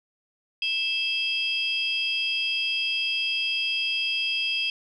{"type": "tone cluster", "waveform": "sine", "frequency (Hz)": [2636, 3232, 4922], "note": ["E7", "G#7", "D#8"], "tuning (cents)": [-1, -48, -20], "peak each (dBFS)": [-26, -27, -32], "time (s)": [0.62, 4.7], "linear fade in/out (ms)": 2, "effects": ["tanh soft clip ceiling -15 dBFS"]}